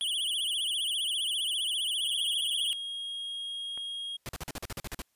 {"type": "tone with vibrato", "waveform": "square", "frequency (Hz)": 3136, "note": "G7", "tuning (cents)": 0, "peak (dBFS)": -29, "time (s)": [0.01, 2.73], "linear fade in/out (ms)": 0, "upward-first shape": "triangle", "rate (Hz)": 15, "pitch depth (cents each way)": 190}
{"type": "tone", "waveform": "triangle", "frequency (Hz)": 3265, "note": "G#7", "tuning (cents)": -30, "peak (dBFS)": -33, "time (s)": [2.03, 4.17], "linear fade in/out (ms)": 10}
{"type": "click", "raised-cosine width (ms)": 0.5, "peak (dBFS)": -33, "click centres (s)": 3.776}
{"type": "noise bursts", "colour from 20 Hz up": "pink", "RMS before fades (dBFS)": -37, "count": 11, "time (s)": [4.26, 5.019], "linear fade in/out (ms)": 0, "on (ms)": 29, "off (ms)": 44}
{"effects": ["white hiss -74 dBFS RMS until 5.15 s", "resampled to 32000 Hz"]}